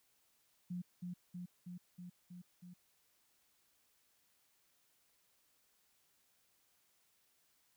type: tone with echo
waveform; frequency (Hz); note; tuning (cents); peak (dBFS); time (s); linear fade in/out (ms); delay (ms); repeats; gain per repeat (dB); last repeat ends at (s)
sine; 178; F3; +33; -39; 0.7-0.82; 10; 320; 6; -2; 2.74
effects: white hiss -75 dBFS RMS until 7.76 s